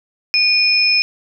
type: tone pair together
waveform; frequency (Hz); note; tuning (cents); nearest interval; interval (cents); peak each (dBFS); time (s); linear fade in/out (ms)
sine; 2455 / 5206; D#7 / E8; -24 / -22; octave + minor second; 1302; -14; 0.34-1.02; 0
effects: none